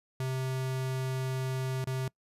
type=tone with dropouts; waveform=square; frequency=130.81 Hz; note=C3; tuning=in tune; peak=-31 dBFS; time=0.2-2.08 s; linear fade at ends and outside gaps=2 ms; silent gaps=1.843-1.871 s; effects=noise-tail reverb RT60 0.1 s tail -24 dB re dry + resampled to 32000 Hz